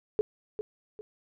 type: tone with echo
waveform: sine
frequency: 426.8 Hz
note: G#4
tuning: 47 cents sharp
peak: -21 dBFS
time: 0.19-0.21 s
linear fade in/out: 0 ms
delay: 400 ms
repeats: 2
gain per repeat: -9 dB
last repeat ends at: 1.01 s
effects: none